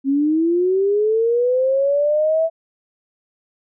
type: linear sweep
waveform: sine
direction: up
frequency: 266.3 to 659.3 Hz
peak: -14 dBFS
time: 0.04-2.5 s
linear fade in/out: 50 ms
effects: none